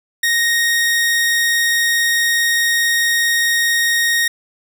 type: tone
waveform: sawtooth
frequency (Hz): 1864.7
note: A#6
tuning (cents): 0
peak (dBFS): -10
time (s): 0.23-4.28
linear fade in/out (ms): 5
effects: none